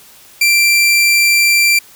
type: tone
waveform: sawtooth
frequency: 2356 Hz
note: D7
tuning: 5 cents sharp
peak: -5 dBFS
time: 0.41-1.79 s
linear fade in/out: 5 ms
effects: white hiss -42 dBFS RMS until 1.95 s